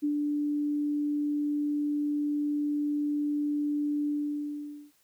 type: tone with ADSR envelope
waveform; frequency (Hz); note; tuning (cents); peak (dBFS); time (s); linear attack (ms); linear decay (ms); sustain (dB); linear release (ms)
sine; 293.7; D4; 0; -24; 0.02-4.92; 23; 90; -2; 840
effects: white hiss -67 dBFS RMS until 5.03 s